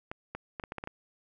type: clicks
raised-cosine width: 0.5 ms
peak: -22 dBFS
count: 8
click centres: 0.115 / 0.35 / 0.598 / 0.638 / 0.721 / 0.783 / 0.839 / 0.874 s
effects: none